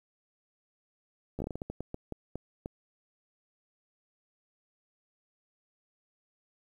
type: slowing click train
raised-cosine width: 2 ms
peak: -23 dBFS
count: 14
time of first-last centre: 1.39-2.659 s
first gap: 13 ms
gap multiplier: 1.3
effects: 10-bit